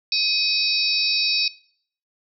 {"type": "tone cluster", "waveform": "sine", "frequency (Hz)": [2514, 3850, 4508, 4777, 5390], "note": ["D#7", "B7", "C#8", "D8", "E8"], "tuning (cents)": [17, -45, 28, 29, 38], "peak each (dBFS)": -25, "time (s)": [0.12, 1.48], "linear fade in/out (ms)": 2, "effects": ["noise-tail reverb RT60 0.6 s tail -22 dB re dry"]}